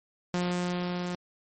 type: tone with level ramp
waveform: sawtooth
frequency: 177.9 Hz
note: F3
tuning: 32 cents sharp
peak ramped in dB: -22 to -27 dBFS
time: 0.34-1.15 s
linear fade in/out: 0 ms
effects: MP3 32 kbps